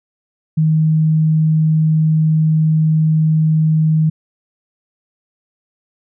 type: tone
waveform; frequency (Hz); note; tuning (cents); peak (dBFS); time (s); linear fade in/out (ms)
sine; 157.2; D#3; +18; -10; 0.57-4.1; 10
effects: none